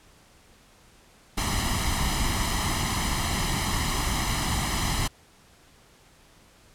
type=noise with comb filter; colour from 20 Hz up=pink; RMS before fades=-26 dBFS; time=1.37-5.08 s; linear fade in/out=10 ms; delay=0.99 ms; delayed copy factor=+0.7; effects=pink hiss -56 dBFS RMS until 6.74 s + low-pass 11000 Hz 12 dB/octave